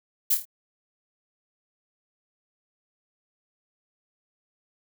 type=noise with echo; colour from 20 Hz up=violet; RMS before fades=-21 dBFS; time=0.3-0.35 s; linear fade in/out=10 ms; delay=26 ms; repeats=4; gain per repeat=-6 dB; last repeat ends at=0.454 s; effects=none